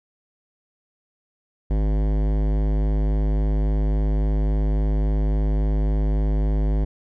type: tone with hard clipping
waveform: sine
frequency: 51.8 Hz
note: G#1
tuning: 4 cents flat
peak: -20 dBFS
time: 1.7-6.85 s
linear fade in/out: 10 ms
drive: 18 dB
effects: none